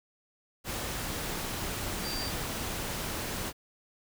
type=tone in noise; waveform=sine; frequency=4698 Hz; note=D8; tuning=in tune; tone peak=-36 dBFS; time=2.02-2.32 s; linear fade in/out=50 ms; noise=pink; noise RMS=-35 dBFS; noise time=0.64-3.53 s; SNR=-4 dB; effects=none